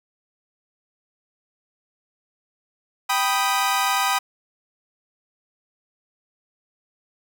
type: chord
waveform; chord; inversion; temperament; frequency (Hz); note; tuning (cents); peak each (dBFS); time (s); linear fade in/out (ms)
sawtooth; G augmented; none; equal; 784 / 987.8 / 1244.5; G5 / B5 / D#6; 0 / 0 / 0; -20; 3.09-4.19; 10
effects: none